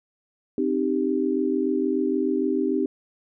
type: chord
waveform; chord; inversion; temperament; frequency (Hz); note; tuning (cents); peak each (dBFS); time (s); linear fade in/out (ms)
sine; C minor; none; equal with one note detuned; 261.6 / 308.3 / 392; C4 / Eb4 / G4; 0 / -16 / 0; -25; 0.58-2.86; 2
effects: none